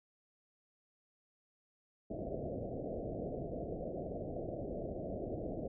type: low-pass noise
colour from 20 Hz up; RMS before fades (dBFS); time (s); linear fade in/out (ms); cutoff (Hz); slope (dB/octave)
white; -41; 2.1-5.68; 10; 690; 96
effects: none